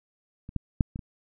clicks, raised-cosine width 5 ms, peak -27 / -15 / -8 / -22 / -26 dBFS, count 5, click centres 0.491 / 0.563 / 0.808 / 0.959 / 0.992 s, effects none

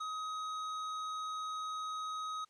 triangle tone with hard clipping, 1263 Hz, D#6, 26 cents sharp, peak -39 dBFS, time 0-2.45 s, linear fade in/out 10 ms, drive 15 dB, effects white hiss -72 dBFS RMS until 2.49 s + low-pass 7000 Hz 12 dB/octave

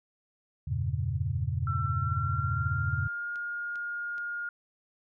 sine chord, E diminished seventh, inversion none, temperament equal with one note detuned, 83.46 / 98 / 116.54 / 138.59 Hz, E2 / G2 / Bb2 / Db3, +22 / 0 / 0 / 0 cents, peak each -33 dBFS, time 0.67-3.08 s, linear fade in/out 10 ms
sine tone with pitch glide, 1342 to 1421 Hz, E6 to F6, +31 to +30 cents, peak -32 dBFS, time 1.67-4.49 s, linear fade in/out 2 ms, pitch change +99 cents, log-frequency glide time 1.83-3.3 s
clicks, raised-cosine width 0.2 ms, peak -35 dBFS, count 3, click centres 3.358 / 3.757 / 4.181 s
effects none

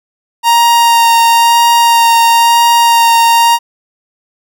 45% pulse tone with vibrato, 932.3 Hz, A#5, in tune, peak -5 dBFS, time 0.43-3.59 s, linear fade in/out 50 ms, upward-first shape sine, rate 1 Hz, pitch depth 12 cents each way, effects none

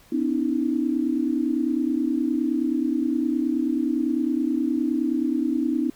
sine tone cluster, 252 / 290.8 / 320.4 Hz, B3 / D4 / E4, +35 / -17 / -49 cents, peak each -25 dBFS, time 0.12-5.9 s, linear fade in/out 5 ms, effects pink hiss -54 dBFS RMS until 5.95 s

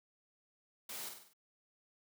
white noise with echo, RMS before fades -45 dBFS, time 0.89-1.09 s, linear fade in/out 5 ms, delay 49 ms, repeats 5, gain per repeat -5 dB, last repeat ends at 1.335 s, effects high-pass 150 Hz 12 dB/octave

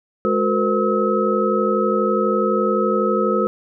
sine tone cluster, 210.6 / 366.2 / 459 / 511 / 1286 Hz, G#3 / F#4 / A#4 / C5 / E6, +24 / -18 / -27 / -41 / -43 cents, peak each -22 dBFS, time 0.25-3.47 s, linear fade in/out 0 ms, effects none

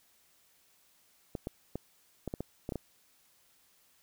clicks, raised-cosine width 2 ms, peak -22 dBFS, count 9, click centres 1.352 / 1.471 / 1.756 / 2.277 / 2.339 / 2.406 / 2.691 / 2.722 / 2.757 s, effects white hiss -67 dBFS RMS until 4.02 s

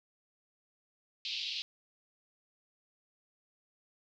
white band-pass noise, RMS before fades -38 dBFS, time 1.25-1.62 s, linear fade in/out 0 ms, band 2600 to 4700 Hz, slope 48 dB/octave, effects none

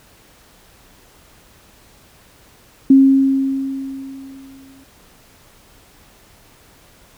sine tone with exponential decay, 269.8 Hz, C#4, 47 cents flat, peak -4 dBFS, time 2.9-4.84 s, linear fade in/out 5 ms, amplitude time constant 420 ms, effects pink hiss -49 dBFS RMS until 7.17 s

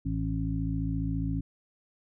harmonic tone, 54.6 Hz, A1, 13 cents flat, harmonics 1 / 2 / 3 / 5, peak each -33 / -33 / -33 / -33 dBFS, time 0.05-1.41 s, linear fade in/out 10 ms, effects none

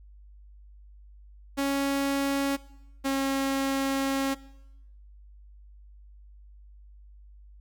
sawtooth tone pair in turn, 277.2 / 271.8 Hz, C#4 / C#4, 0 / -34 cents, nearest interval unison, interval 34 cents, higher first, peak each -21 dBFS, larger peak neither, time 1.57-2.57 / 3.04-4.35 s, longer second, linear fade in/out 20 ms, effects noise-tail reverb RT60 0.9 s tail -20 dB re dry + added 50 Hz sine -48 dBFS peak until 7.6 s

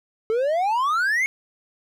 triangle exponential sweep, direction up, 430 to 2217 Hz, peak -17 dBFS, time 0.3-1.26 s, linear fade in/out 0 ms, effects none

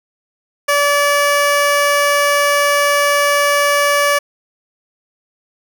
15% pulse tone, 576 Hz, D5, 34 cents flat, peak -5 dBFS, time 0.68-4.19 s, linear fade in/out 10 ms, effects none

